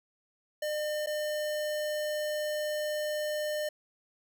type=tone with dropouts; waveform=square; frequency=604 Hz; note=D5; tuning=48 cents sharp; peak=-31 dBFS; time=0.62-3.69 s; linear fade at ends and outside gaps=5 ms; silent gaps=1.062-1.07 s; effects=none

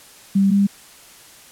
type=tone pair in turn; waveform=sine; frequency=196 / 199.54 Hz; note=G3 / G3; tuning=0 / +31 cents; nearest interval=unison; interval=31 cents; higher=second; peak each=-12 dBFS; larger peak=neither; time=0.35-0.51 / 0.51-0.67 s; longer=neither; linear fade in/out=10 ms; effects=white hiss -45 dBFS RMS until 1.51 s + low-pass 12000 Hz 12 dB/octave

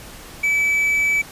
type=tone; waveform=triangle; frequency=2300 Hz; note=D7; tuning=37 cents flat; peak=-14 dBFS; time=0.43-1.22 s; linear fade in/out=10 ms; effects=pink hiss -39 dBFS RMS until 1.31 s + resampled to 32000 Hz

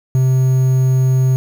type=tone with quantisation; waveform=triangle; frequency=130 Hz; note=C3; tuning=11 cents flat; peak=-8 dBFS; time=0.15-1.36 s; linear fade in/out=0 ms; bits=6; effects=none

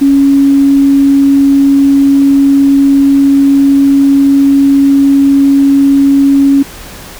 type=tone; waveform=sine; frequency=277.2 Hz; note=C#4; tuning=in tune; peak=-3 dBFS; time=0.01-6.63 s; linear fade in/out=10 ms; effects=pink hiss -29 dBFS RMS until 7.19 s

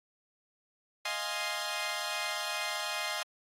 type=chord; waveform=10% pulse; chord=F minor seventh; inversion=third; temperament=equal; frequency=622.3 / 698.5 / 830.6 / 1046.5 Hz; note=Eb5 / F5 / Ab5 / C6; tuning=0 / 0 / 0 / 0 cents; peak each=-30 dBFS; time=1.05-3.23 s; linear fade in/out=5 ms; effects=low-pass 11000 Hz 12 dB/octave + AAC 48 kbps

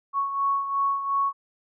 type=beating tone pair; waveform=sine; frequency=1108 / 1110.8 Hz; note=C#6 / C#6; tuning=-1 / +3 cents; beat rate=2.8 Hz; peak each=-23 / -30 dBFS; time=0.13-1.33 s; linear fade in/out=50 ms; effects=none

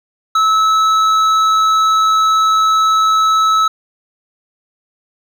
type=tone with hard clipping; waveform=sine; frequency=1301 Hz; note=E6; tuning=23 cents flat; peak=-11 dBFS; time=0.35-3.68 s; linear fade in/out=5 ms; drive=8 dB; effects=none

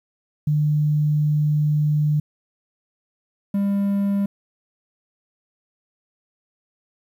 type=tone pair in turn; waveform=sine / triangle; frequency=150 / 199.71 Hz; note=D3 / G3; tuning=+37 / +32 cents; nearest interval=perfect fourth; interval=495 cents; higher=second; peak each=-16 dBFS; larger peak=neither; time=0.47-2.2 / 3.54-4.26 s; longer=first; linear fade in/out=5 ms; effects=9-bit

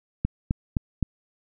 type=click train; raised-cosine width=5 ms; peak=-10 dBFS; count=4; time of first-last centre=0.25-1.027 s; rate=3.86 Hz; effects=none

